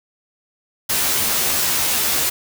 white noise with comb filter, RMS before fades -19 dBFS, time 0.89-2.3 s, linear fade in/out 10 ms, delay 13 ms, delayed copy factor +0.8, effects none

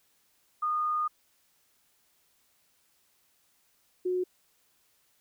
sine tone pair in turn, 1226 / 364.5 Hz, D#6 / F#4, -26 / -26 cents, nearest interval octave + major sixth, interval 2100 cents, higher first, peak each -26 dBFS, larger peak neither, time 0.62-1.08 / 4.05-4.24 s, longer first, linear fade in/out 10 ms, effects white hiss -69 dBFS RMS until 5.2 s

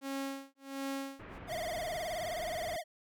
sawtooth tone with tremolo, 272.9 Hz, C#4, 27 cents flat, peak -31 dBFS, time 0.01-1.39 s, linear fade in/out 50 ms, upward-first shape sine, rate 1.4 Hz, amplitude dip 100%
pink low-pass noise, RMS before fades -48 dBFS, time 1.19-2.77 s, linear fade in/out 10 ms, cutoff 2400 Hz, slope 24 dB/octave
square tone with vibrato, 666 Hz, E5, 18 cents sharp, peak -36 dBFS, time 1.47-2.84 s, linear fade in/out 50 ms, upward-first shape triangle, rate 19 Hz, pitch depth 170 cents each way
effects none

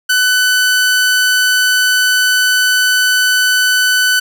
sawtooth tone, 1500 Hz, F#6, 23 cents sharp, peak -6 dBFS, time 0.09-4.2 s, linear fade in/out 10 ms, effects none

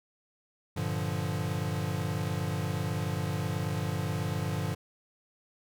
square chord, G minor seventh, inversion none, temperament equal, 98 / 116.54 / 146.83 / 174.61 Hz, G2 / Bb2 / D3 / F3, 0 / 0 / 0 / 0 cents, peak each -35 / -38 / -35 / -37 dBFS, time 0.76-4.75 s, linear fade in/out 10 ms, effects none

